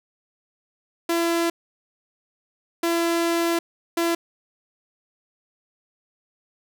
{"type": "tone bursts at uneven times", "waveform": "sawtooth", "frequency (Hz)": 337.3, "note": "E4", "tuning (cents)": 40, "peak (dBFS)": -16, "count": 3, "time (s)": [[1.09, 1.5], [2.83, 3.59], [3.97, 4.15]], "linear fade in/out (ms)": 5, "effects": []}